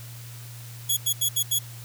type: tone bursts at uneven times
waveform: 5% pulse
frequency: 3356 Hz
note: G#7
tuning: 17 cents sharp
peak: -13 dBFS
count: 5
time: 0.89-0.97 / 1.06-1.13 / 1.21-1.29 / 1.36-1.43 / 1.51-1.59 s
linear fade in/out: 10 ms
effects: added 118 Hz sine -39 dBFS peak until 1.84 s + white hiss -46 dBFS RMS until 1.84 s